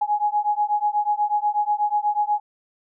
sine beating tone pair, 830.6 / 838.8 Hz, G#5 / G#5, 0 / +17 cents, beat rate 8.2 Hz, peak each -22 dBFS, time 0.01-2.4 s, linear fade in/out 10 ms, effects none

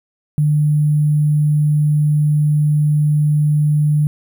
sine tone with sample-and-hold, 150 Hz, D3, 37 cents sharp, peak -11 dBFS, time 0.38-4.07 s, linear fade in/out 0 ms, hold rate 11025 Hz, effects none

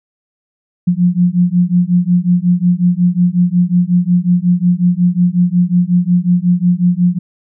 sine beating tone pair, 174.61 / 180.11 Hz, F3 / F#3, 0 / -46 cents, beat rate 5.5 Hz, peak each -12 dBFS, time 0.87-7.19 s, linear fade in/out 10 ms, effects none

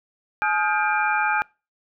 sine tone cluster, 850 / 1256 / 1418 / 1590 / 2390 Hz, G#5 / D#6 / F6 / G6 / D7, +40 / +16 / +26 / +24 / +30 cents, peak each -23 / -28 / -27 / -25 / -28 dBFS, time 0.42-1.42 s, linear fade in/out 0 ms, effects noise-tail reverb RT60 0.3 s tail -25 dB re dry

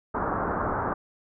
white low-pass noise, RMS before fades -28 dBFS, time 0.14-0.94 s, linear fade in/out 10 ms, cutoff 1400 Hz, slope 48 dB/octave, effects none

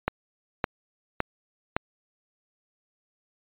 click train, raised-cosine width 0.5 ms, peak -8 dBFS, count 4, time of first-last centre 0.08-1.765 s, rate 1.78 Hz, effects resampled to 8000 Hz

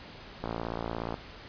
click train, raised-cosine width 1 ms, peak -19 dBFS, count 41, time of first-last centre 0.44-1.142 s, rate 57 Hz, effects pink hiss -47 dBFS RMS until 1.48 s + resampled to 11025 Hz

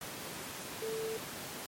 sine tone in noise, 443.6 Hz, A4, 14 cents sharp, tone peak -35 dBFS, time 0.82-1.17 s, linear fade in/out 2 ms, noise pink, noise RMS -42 dBFS, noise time 0.01-1.66 s, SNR +4 dB, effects high-pass 150 Hz 12 dB/octave + MP3 64 kbps

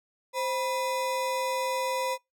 square ring-modulated tone, 750 Hz, F#5, 23 cents sharp, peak -25 dBFS, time 0.33-2.18 s, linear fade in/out 50 ms, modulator 227 Hz, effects noise-tail reverb RT60 0.2 s tail -26 dB re dry

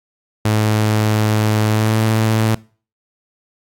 sawtooth tone with pitch glide, 107.7 to 110.6 Hz, A2 to A2, -37 to +9 cents, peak -9 dBFS, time 0.45-2.55 s, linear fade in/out 5 ms, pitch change +46 cents, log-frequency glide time 1.68-1.99 s, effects noise-tail reverb RT60 0.4 s tail -23 dB re dry + AAC 64 kbps

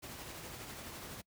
pink noise with tremolo, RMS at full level -45 dBFS, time 0.02-1.22 s, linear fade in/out 20 ms, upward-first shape triangle, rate 12 Hz, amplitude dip 35%, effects noise-tail reverb RT60 0.1 s tail -25 dB re dry + high-pass 60 Hz 12 dB/octave

